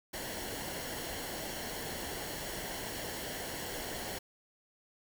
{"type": "noise with comb filter", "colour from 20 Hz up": "pink", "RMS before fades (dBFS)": -40, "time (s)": [0.13, 4.19], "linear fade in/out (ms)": 10, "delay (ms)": 0.81, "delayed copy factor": -0.55, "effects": []}